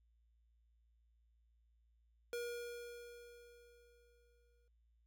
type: tone with exponential decay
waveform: square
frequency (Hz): 477.5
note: A#4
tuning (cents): +42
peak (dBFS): -40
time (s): 2.33-4.68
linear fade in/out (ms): 1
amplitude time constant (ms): 510
effects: added 57 Hz sine -70 dBFS peak until 5.06 s